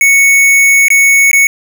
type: tone with dropouts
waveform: square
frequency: 2217 Hz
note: C#7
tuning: in tune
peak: -5 dBFS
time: 0.01-1.47 s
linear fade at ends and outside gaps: 1 ms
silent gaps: 0.883-0.903 / 1.314-1.331 s
effects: none